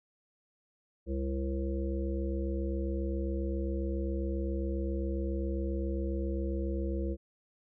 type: harmonic tone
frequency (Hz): 67.4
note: C#2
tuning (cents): -48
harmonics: 1 / 3 / 5 / 7 / 8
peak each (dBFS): -32 / -39 / -37 / -42 / -43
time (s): 1.06-7.17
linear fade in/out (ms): 50
effects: none